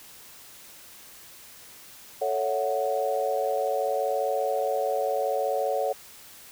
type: chord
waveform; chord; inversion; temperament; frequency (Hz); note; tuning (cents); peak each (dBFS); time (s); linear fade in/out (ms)
sine; F# minor seventh; first; equal; 440 / 554.4 / 659.3 / 740; A4 / C#5 / E5 / F#5; 0 / 0 / 0 / 0; -30 / -27 / -33 / -29; 2.21-5.93; 10
effects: white hiss -48 dBFS RMS until 6.51 s